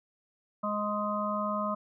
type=harmonic tone; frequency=208.4 Hz; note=G#3; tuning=6 cents sharp; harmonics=1 / 3 / 5 / 6; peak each=-34 / -34 / -34 / -34 dBFS; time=0.63-1.75 s; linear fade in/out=10 ms; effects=none